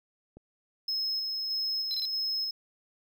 click, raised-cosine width 2 ms, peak -35 dBFS, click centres 0.37 s
triangle tone with tremolo, 5170 Hz, E8, 34 cents flat, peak -27 dBFS, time 0.88-2.51 s, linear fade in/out 5 ms, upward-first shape square, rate 1.6 Hz, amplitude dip 25%
triangle tone bursts, 4099 Hz, C8, 36 cents flat, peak -30 dBFS, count 3, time 1.91-2.053 s, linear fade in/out 0 ms, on 33 ms, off 22 ms
effects none

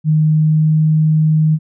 sine tone with pitch glide, 154.9 to 155.89 Hz, D#3 to D#3, -7 to +4 cents, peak -9 dBFS, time 0.04-1.59 s, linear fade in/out 50 ms, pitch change +11 cents, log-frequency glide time 0.26-0.77 s, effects none

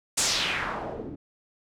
white noise with low-pass filter sweep, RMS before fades -29 dBFS, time 0.17-1.16 s, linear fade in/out 10 ms, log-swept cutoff 8600 to 240 Hz, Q 2.3, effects none

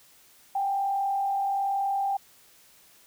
sine tone with frequency modulation, 790 Hz, G5, 13 cents sharp, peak -24 dBFS, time 0.55-2.17 s, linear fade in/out 5 ms, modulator 41.2 Hz, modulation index 0.45, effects white hiss -57 dBFS RMS until 3.06 s

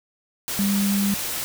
sine tone in noise, 200 Hz, G3, 35 cents sharp, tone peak -19 dBFS, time 0.59-1.14 s, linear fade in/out 0 ms, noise white, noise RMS -28 dBFS, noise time 0.48-1.44 s, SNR +6 dB, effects none

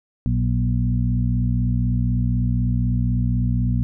harmonic tone with a mistuned harmonic, 60 Hz, B1, 49 cents flat, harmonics 1 / 2 / 3 / 4, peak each -22 / -20 / -27 / -26 dBFS, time 0.26-3.83 s, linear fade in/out 0 ms, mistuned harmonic 3, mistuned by +38 cents, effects none

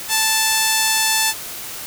5% pulse tone, 880 Hz, A5, in tune, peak -3 dBFS, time 0.08-1.34 s, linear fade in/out 50 ms, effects white hiss -31 dBFS RMS until 1.86 s

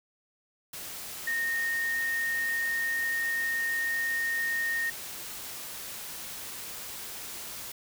sine tone in noise, 1846 Hz, A#6, 17 cents flat, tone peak -27 dBFS, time 1.27-4.9 s, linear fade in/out 5 ms, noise white, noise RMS -40 dBFS, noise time 0.73-7.72 s, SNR +10 dB, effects none

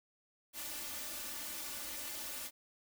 white noise with comb filter, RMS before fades -43 dBFS, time 0.53-2.51 s, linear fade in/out 50 ms, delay 3.4 ms, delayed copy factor +0.9, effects none

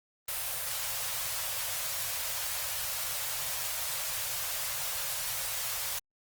white band-stop noise, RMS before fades -34 dBFS, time 0.28-5.99 s, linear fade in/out 5 ms, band 150 to 490 Hz, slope 96 dB/octave, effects Opus 24 kbps

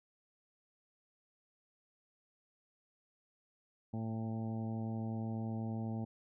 harmonic tone with a mistuned harmonic, 111.8 Hz, A2, 28 cents sharp, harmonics 1 / 2 / 3 / 4 / 5 / 6 / 7 / 8, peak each -39 / -39 / -50 / -54 / -54 / -54 / -52 / -61 dBFS, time 3.93-6.05 s, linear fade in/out 10 ms, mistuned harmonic 7, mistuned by +17 cents, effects none

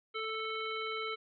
harmonic tone, 440.4 Hz, A4, 2 cents sharp, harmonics 1 / 3 / 5 / 7 / 9, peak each -40 / -39 / -41 / -44 / -47 dBFS, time 0.14-1.16 s, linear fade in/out 20 ms, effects none

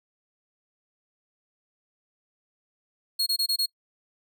40% pulse tone bursts, 4300 Hz, C8, 47 cents sharp, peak -21 dBFS, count 5, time 3.19-3.661 s, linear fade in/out 10 ms, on 75 ms, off 24 ms, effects noise-tail reverb RT60 0.1 s tail -25 dB re dry

